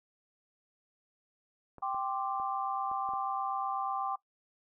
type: clicks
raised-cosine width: 1 ms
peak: -35 dBFS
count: 6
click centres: 1.783 / 1.946 / 2.399 / 2.915 / 3.09 / 3.136 s
type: chord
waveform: sine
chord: G suspended fourth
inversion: none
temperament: equal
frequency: 784 / 1046.5 / 1174.7 Hz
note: G5 / C6 / D6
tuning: 0 / 0 / 0 cents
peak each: -34 / -38 / -36 dBFS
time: 1.82-4.16 s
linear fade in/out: 10 ms
effects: noise-tail reverb RT60 0.1 s tail -19 dB re dry